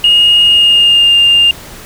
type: tone with pitch glide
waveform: sine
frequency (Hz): 2859 to 2805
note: F7 to F7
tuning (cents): +40 to +7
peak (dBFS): -3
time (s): 0.04-1.51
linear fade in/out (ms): 2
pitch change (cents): -33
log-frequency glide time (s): 0.42-1.16
effects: tanh soft clip ceiling 0 dBFS + pink hiss -31 dBFS RMS until 1.85 s